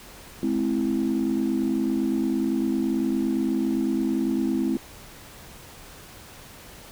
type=chord; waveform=sine; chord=Ab augmented; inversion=none; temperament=equal with one note detuned; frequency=211.9 / 261.6 / 329.6 Hz; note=Ab3 / C4 / E4; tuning=+35 / 0 / 0 cents; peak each=-26 / -24 / -25 dBFS; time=0.43-4.77 s; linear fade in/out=2 ms; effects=tanh soft clip ceiling -15 dBFS + pink hiss -45 dBFS RMS until 6.91 s